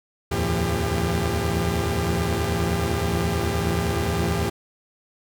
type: tone cluster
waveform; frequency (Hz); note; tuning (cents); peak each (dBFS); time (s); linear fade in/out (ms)
sawtooth; 76.6 / 86.1 / 112.3 / 170.3 / 399.1; D#2 / F2 / A2 / F3 / G4; -27 / -24 / +36 / -43 / +31; -24; 0.31-4.5; 10
effects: none